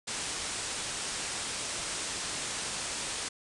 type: low-pass noise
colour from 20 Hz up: white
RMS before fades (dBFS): -36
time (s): 0.07-3.29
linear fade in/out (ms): 10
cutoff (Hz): 9600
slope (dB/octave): 96
effects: none